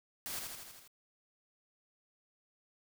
white noise with echo, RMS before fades -41 dBFS, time 0.26-0.39 s, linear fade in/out 0 ms, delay 81 ms, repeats 6, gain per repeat -3 dB, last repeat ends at 0.876 s, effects none

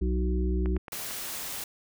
harmonic tone, 62 Hz, B1, 7 cents sharp, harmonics 1 / 3 / 5 / 6, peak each -25 / -33 / -36 / -34 dBFS, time 0.01-0.78 s, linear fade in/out 10 ms
clicks, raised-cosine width 0.5 ms, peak -25 dBFS, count 5, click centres 0.659 / 0.766 / 0.882 / 0.931 / 1.11 s
white noise, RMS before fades -36 dBFS, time 0.92-1.64 s, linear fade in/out 2 ms
effects none

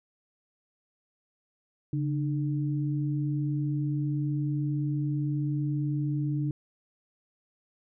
sine tone pair together, 142.3 / 301.5 Hz, C#3 / D4, +46 / +46 cents, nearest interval octave + minor second, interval 1300 cents, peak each -27 / -32 dBFS, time 1.93-6.51 s, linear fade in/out 2 ms, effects none

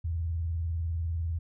sine tone with vibrato, 82.6 Hz, E2, 4 cents sharp, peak -28 dBFS, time 0.04-1.39 s, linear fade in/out 10 ms, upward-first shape sine, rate 20 Hz, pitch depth 170 cents each way, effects none

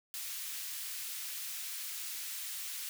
white high-pass noise, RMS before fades -41 dBFS, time 0.14-2.89 s, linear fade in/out 0 ms, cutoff 1900 Hz, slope 12 dB/octave, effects none

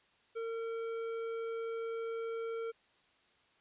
sine tone with tanh clipping, 455.9 Hz, A#4, 39 cents flat, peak -38 dBFS, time 0.35-2.72 s, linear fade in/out 20 ms, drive 12 dB, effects white hiss -69 dBFS RMS until 3.6 s + resampled to 8000 Hz

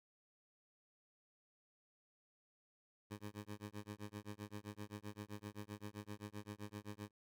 15% pulse tone with tremolo, 103.83 Hz, G#2, in tune, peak -38 dBFS, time 3.1-7.11 s, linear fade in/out 20 ms, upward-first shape sine, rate 7.7 Hz, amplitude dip 100%, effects none

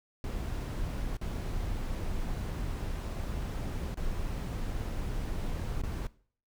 brown noise with dropouts, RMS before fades -34 dBFS, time 0.24-6.07 s, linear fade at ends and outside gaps 1 ms, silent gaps 1.169-1.213 / 3.944-3.972 / 5.817-5.836 s, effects noise-tail reverb RT60 0.5 s tail -20 dB re dry

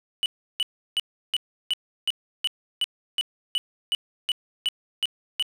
triangle tone bursts, 2962 Hz, F#7, 1 cent sharp, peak -19 dBFS, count 15, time 0.23-5.425 s, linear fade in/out 0 ms, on 29 ms, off 340 ms, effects none

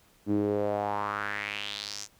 sawtooth tone with band-pass filter sweep, 102.9 Hz, G#2, 16 cents flat, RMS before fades -31 dBFS, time 0.26-2.08 s, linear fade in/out 50 ms, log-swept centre 270 to 6600 Hz, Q 3.7, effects pink hiss -62 dBFS RMS until 2.19 s

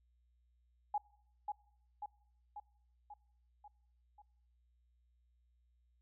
sine tone with echo, 830.6 Hz, G#5, in tune, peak -32 dBFS, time 0.94-0.98 s, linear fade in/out 5 ms, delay 540 ms, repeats 6, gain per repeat -4 dB, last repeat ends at 4.22 s, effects noise-tail reverb RT60 0.8 s tail -25 dB re dry + added 60 Hz sine -70 dBFS peak until 6.01 s

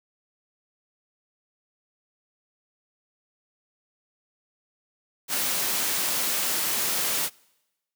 white noise, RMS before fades -26 dBFS, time 5.28-7.3 s, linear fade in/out 50 ms, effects noise-tail reverb RT60 1.0 s tail -26 dB re dry + high-pass 150 Hz 12 dB/octave

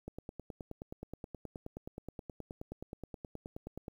click train, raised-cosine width 2 ms, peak -29 dBFS, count 37, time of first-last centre 0.08-3.881 s, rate 9.47 Hz, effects 10-bit

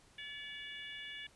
harmonic tone with a mistuned harmonic, 575 Hz, D5, 37 cents flat, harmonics 3 / 4 / 5 / 6, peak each -49 / -50 / -49 / -50 dBFS, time 0.18-1.27 s, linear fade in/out 5 ms, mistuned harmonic 4, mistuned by -23 cents, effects pink hiss -65 dBFS RMS until 1.35 s + resampled to 24000 Hz

